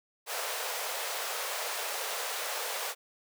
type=high-pass noise; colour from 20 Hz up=pink; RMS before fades=-35 dBFS; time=0.26-2.95 s; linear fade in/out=50 ms; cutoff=460 Hz; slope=48 dB/octave; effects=none